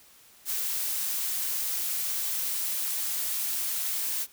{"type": "noise", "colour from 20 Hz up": "blue", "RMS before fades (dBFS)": -30, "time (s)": [0.45, 4.27], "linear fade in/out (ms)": 50, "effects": ["white hiss -56 dBFS RMS until 4.32 s"]}